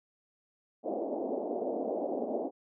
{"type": "band-pass noise", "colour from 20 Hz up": "white", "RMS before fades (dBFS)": -34, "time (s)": [0.83, 2.51], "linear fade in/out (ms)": 50, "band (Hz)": [230, 700], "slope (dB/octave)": 48, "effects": []}